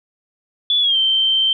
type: tone with pitch glide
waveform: sine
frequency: 3443 to 3121 Hz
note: A7 to G7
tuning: -38 to -8 cents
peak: -13 dBFS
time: 0.7-1.53 s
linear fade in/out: 2 ms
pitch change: -170 cents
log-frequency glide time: 0.8-0.97 s
effects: none

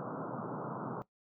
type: band-pass noise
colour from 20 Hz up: pink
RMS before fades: -40 dBFS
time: 0-1.02 s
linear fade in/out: 0 ms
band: 120 to 1400 Hz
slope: 96 dB/octave
effects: noise-tail reverb RT60 0.1 s tail -17 dB re dry

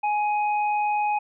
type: tone pair together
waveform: sine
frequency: 836 / 2508 Hz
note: G#5 / D#7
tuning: +11 / +13 cents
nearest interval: octave + perfect fifth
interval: 1902 cents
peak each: -21 / -32 dBFS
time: 0.03-1.19 s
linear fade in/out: 10 ms
effects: none

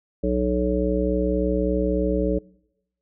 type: harmonic tone with a mistuned harmonic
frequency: 61.74 Hz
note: B1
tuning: in tune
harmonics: 1 / 3 / 5 / 7 / 9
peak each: -26 / -26 / -26 / -26 / -26 dBFS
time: 0.23-2.39 s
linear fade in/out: 10 ms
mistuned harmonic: 1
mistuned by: -41 cents
effects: noise-tail reverb RT60 0.9 s tail -24 dB re dry

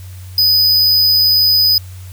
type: tone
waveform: square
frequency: 4991 Hz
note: D#8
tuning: 5 cents sharp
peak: -9 dBFS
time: 0.38-1.78 s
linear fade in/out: 2 ms
effects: added 92 Hz sine -29 dBFS peak until 2.12 s + white hiss -43 dBFS RMS until 2.12 s

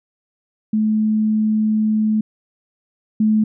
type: tone pair in turn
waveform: sine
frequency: 215.9 / 215.9 Hz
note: A3 / A3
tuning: -33 / -33 cents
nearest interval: unison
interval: 0 cents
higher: neither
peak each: -14 / -12 dBFS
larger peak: second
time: 0.73-2.21 / 3.2-3.44 s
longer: first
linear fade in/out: 5 ms
effects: none

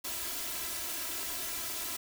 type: noise with comb filter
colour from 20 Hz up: white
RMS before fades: -37 dBFS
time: 0.04-1.97 s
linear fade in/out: 10 ms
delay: 3 ms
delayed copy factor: +0.8
effects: none

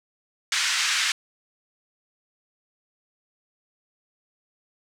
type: band-pass noise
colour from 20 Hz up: pink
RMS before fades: -24 dBFS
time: 0.52-1.12 s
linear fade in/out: 2 ms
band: 1500 to 7400 Hz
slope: 24 dB/octave
effects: none

